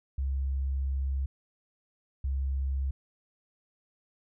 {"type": "tone pair in turn", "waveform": "sine", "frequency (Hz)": [67.5, 67.5], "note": ["C#2", "C#2"], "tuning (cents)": [-45, -45], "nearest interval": "unison", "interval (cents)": 0, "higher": "neither", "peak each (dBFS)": -27, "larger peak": "neither", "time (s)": [[0.18, 1.26], [2.24, 2.91]], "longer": "first", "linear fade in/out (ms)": 5, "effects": []}